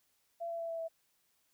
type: tone with pitch steps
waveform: sine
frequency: 678 / 672.5 / 667.1 / 661.7 / 656.4 Hz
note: E5 / E5 / E5 / E5 / E5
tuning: +49 / +34 / +20 / +6 / -8 cents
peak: -36 dBFS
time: 0.4-0.885 s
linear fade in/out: 20 ms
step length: 97 ms
effects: white hiss -75 dBFS RMS until 1.53 s